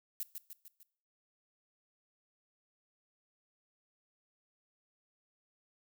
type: noise with echo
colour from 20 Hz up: violet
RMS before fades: -38 dBFS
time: 0.2-0.23 s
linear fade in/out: 0 ms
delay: 150 ms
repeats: 4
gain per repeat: -5 dB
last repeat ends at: 0.83 s
effects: noise-tail reverb RT60 0.5 s tail -19 dB re dry